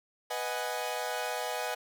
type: chord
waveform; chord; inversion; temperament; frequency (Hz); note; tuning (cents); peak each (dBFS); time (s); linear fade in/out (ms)
sawtooth; G# minor seventh; first; equal; 493.9 / 622.3 / 740 / 830.6; B4 / D#5 / F#5 / G#5; 0 / 0 / 0 / 0; -34; 0.3-1.75; 10
effects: none